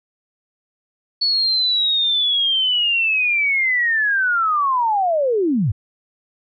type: linear sweep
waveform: sine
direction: down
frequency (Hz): 4435 to 85.9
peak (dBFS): -15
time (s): 1.21-5.72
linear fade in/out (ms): 10
effects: none